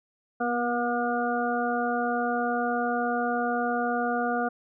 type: harmonic tone with a mistuned harmonic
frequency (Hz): 239.8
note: A#3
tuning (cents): +49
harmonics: 1 / 2 / 3 / 5 / 6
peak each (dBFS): -30 / -31 / -28 / -35 / -32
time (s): 0.4-4.49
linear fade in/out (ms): 10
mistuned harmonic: 1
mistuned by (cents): +22
effects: none